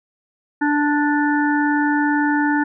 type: harmonic tone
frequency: 293.7 Hz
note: D4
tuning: in tune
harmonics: 1 / 3 / 5 / 6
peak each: -17 / -22 / -24 / -25 dBFS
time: 0.61-2.64 s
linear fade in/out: 10 ms
effects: none